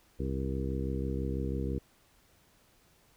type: harmonic tone with a mistuned harmonic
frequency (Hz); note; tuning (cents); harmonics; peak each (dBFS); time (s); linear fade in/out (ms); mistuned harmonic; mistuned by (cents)
66.1; C2; +18; 1 / 2 / 3 / 4 / 5 / 6 / 7; -34 / -37 / -39 / -40 / -41 / -42 / -42; 0.19-1.79; 10; 7; +31
effects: pink hiss -65 dBFS RMS until 3.16 s